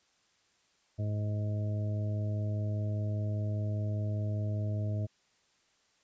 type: harmonic tone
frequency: 105 Hz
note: G#2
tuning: 19 cents sharp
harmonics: 1 / 2 / 3 / 4 / 5 / 6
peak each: -30 / -42 / -46 / -51 / -52 / -44 dBFS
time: 0.98-5.07 s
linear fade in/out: 20 ms
effects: white hiss -70 dBFS RMS until 6.03 s + resampled to 16000 Hz